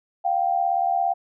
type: tone pair together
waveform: sine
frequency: 702 / 779.4 Hz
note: F5 / G5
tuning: +9 / -10 cents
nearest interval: major second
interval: 181 cents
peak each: -22 / -22 dBFS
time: 0.24-1.14 s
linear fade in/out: 20 ms
effects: none